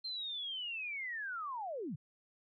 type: linear sweep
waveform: sine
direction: down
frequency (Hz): 4186 to 116.1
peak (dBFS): -38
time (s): 0.04-1.96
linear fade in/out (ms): 10
effects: none